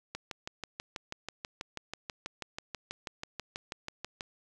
click train, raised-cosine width 0.2 ms, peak -20 dBFS, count 26, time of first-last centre 0.15-4.208 s, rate 6.16 Hz, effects none

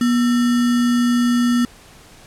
sine tone with sample-and-hold, 241.4 Hz, B3, 39 cents flat, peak -13 dBFS, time 0.01-1.65 s, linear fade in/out 2 ms, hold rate 1575 Hz, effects pink hiss -45 dBFS RMS until 2.26 s + low-pass 11000 Hz 12 dB/octave

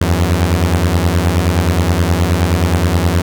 sawtooth beating tone pair, 82 / 91.5 Hz, E2 / F#2, -9 / -19 cents, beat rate 9.5 Hz, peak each -10 dBFS, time 0.01-3.22 s, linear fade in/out 5 ms, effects none

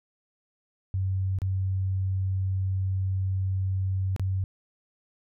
sine tone with dropouts, 95 Hz, F#2, 46 cents sharp, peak -24 dBFS, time 0.94-4.44 s, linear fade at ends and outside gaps 0 ms, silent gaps 1.387-1.418 / 4.163-4.196 s, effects none

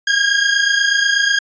sawtooth tone pair together, 1612.8 / 1641 Hz, G6 / G#6, +49 / -21 cents, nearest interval unison, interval 30 cents, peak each -12 dBFS, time 0.07-1.39 s, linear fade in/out 5 ms, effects resampled to 16000 Hz

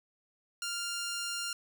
10% pulse tone, 1396.9 Hz, F6, in tune, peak -26 dBFS, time 0.62-1.53 s, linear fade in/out 2 ms, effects none

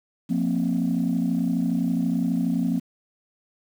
sine tone cluster, 176.2 / 230.9 / 263 Hz, F3 / A#3 / C4, +16 / -16 / +9 cents, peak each -24 dBFS, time 0.29-2.8 s, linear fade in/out 20 ms, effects tanh soft clip ceiling -15 dBFS + 8-bit

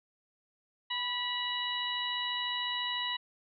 harmonic tone with a mistuned harmonic, 974 Hz, B5, 24 cents flat, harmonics 1 / 2 / 3 / 4, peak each -38 / -38 / -36 / -36 dBFS, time 0.9-3.17 s, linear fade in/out 10 ms, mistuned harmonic 1, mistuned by +29 cents, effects none

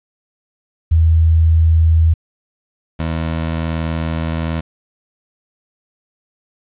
sine / 20% pulse tone pair in turn, 81.2 / 81.2 Hz, E2 / E2, -26 / -26 cents, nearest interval unison, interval 0 cents, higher neither, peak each -8 / -13 dBFS, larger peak first, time 0.91-2.14 / 2.99-4.61 s, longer second, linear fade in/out 10 ms, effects resampled to 8000 Hz + 8-bit

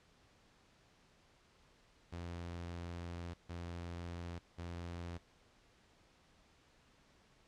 sawtooth tone bursts at uneven times, 86.2 Hz, F2, 22 cents flat, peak -39 dBFS, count 3, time 2.12-3.34 / 3.49-4.39 / 4.58-5.18 s, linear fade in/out 10 ms, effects pink hiss -68 dBFS RMS until 7.47 s + low-pass 6000 Hz 12 dB/octave

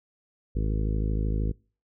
harmonic tone, 53 Hz, G#1, 36 cents sharp, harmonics 1 / 2 / 3 / 4 / 5 / 6 / 7 / 8 / 9, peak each -25 / -31 / -35 / -37 / -39 / -41 / -42 / -43 / -44 dBFS, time 0.55-1.52 s, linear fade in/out 10 ms, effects noise-tail reverb RT60 0.4 s tail -26 dB re dry

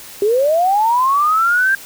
sine linear sweep, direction up, 390 to 1603 Hz, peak -11 dBFS, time 0.22-1.75 s, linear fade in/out 2 ms, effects white hiss -36 dBFS RMS until 1.85 s

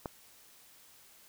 click, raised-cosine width 1 ms, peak -22 dBFS, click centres 0.058 s, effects white hiss -59 dBFS RMS until 1.28 s

